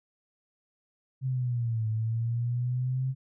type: linear two-way sweep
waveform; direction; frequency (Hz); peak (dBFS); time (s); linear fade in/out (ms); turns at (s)
sine; down then up; 132.7 to 109 to 132.7; -26; 1.21-3.15; 50; 1.88
effects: none